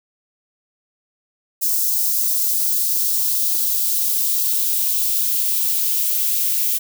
violet noise with high-pass filter sweep, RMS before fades -19 dBFS, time 1.61-6.79 s, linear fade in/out 20 ms, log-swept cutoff 5300 to 2400 Hz, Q 1.3, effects none

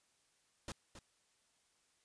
pink noise with echo, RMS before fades -44 dBFS, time 0.68-0.72 s, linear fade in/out 2 ms, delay 270 ms, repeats 1, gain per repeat -10 dB, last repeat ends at 0.99 s, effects white hiss -75 dBFS RMS until 2.04 s + resampled to 22050 Hz

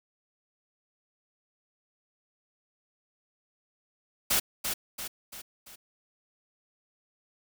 white noise with echo, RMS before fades -25 dBFS, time 4.3-4.4 s, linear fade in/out 10 ms, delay 340 ms, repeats 4, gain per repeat -6 dB, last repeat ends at 5.76 s, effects none

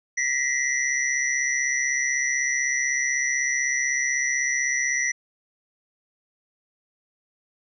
sine tone cluster, 1919 / 2055 / 5880 Hz, A#6 / C7 / F#8, +50 / -32 / -12 cents, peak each -26 dBFS, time 0.17-5.12 s, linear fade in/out 10 ms, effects none

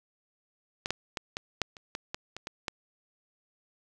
clicks, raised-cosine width 0.2 ms, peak -14 / -11 / -15 / -16 / -9 / -29 / -17 / -16 / -22 / -19 / -14 dBFS, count 11, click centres 0.859 / 0.906 / 1.172 / 1.369 / 1.617 / 1.768 / 1.951 / 2.145 / 2.366 / 2.471 / 2.682 s, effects none

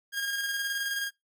sawtooth tone with tremolo, 1623 Hz, G#6, 40 cents flat, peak -24 dBFS, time 0.12-1.11 s, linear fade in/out 50 ms, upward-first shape square, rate 19 Hz, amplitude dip 30%, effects noise-tail reverb RT60 0.2 s tail -26 dB re dry + MP3 96 kbps

